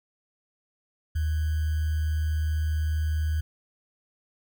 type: tone with sample-and-hold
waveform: sine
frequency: 77.7 Hz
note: D#2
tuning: 2 cents flat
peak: -23 dBFS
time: 1.15-3.41 s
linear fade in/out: 10 ms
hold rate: 1575 Hz
effects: none